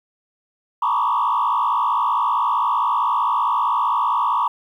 sine tone with frequency modulation, 1046.5 Hz, C6, in tune, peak -15 dBFS, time 0.82-4.48 s, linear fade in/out 5 ms, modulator 55.4 Hz, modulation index 2.6, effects tanh soft clip ceiling -13 dBFS + 9-bit

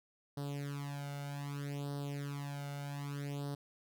sawtooth tone with flanger, 142.4 Hz, C#3, 47 cents sharp, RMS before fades -41 dBFS, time 0.37-3.55 s, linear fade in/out 5 ms, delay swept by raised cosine 0.21 to 1.41 ms, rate 0.64 Hz, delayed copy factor +0.85, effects none

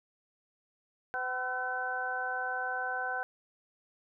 harmonic tone with a mistuned harmonic, 253.3 Hz, B3, 44 cents sharp, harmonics 2 / 3 / 4 / 5 / 6, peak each -42 / -36 / -43 / -46 / -34 dBFS, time 1.14-3.23 s, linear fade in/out 0 ms, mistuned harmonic 5, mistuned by +97 cents, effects none

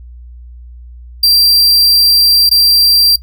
45% pulse tone with dropouts, 4718 Hz, D8, 7 cents sharp, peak -5 dBFS, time 1.23-3.16 s, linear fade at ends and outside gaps 5 ms, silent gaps 2.493-2.512 s, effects noise-tail reverb RT60 0.1 s tail -18 dB re dry + added 60 Hz sine -30 dBFS peak until 3.22 s

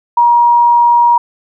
sine tone, 951 Hz, A#5, 34 cents sharp, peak -5 dBFS, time 0.17-1.18 s, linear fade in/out 5 ms, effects none

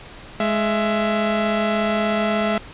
sawtooth tone pair together, 209.8 / 666 Hz, G#3 / E5, +18 / +18 cents, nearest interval octave + minor sixth, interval 2000 cents, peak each -17 dBFS, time 0.4-2.58 s, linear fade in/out 2 ms, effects pink hiss -40 dBFS RMS until 2.73 s + resampled to 8000 Hz

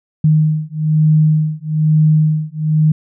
sine beating tone pair, 154.3 / 155.4 Hz, D#3 / D#3, -14 / -2 cents, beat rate 1.1 Hz, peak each -13 dBFS, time 0.24-2.92 s, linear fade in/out 5 ms, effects none

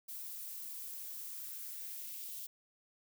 violet noise with high-pass filter sweep, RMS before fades -45 dBFS, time 0.08-2.47 s, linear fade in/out 10 ms, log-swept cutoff 300 to 3200 Hz, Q 1.7, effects none

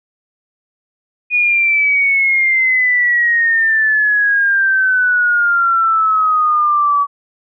sine exponential sweep, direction down, 2468 to 1136 Hz, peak -10 dBFS, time 1.3-7.07 s, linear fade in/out 50 ms, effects none

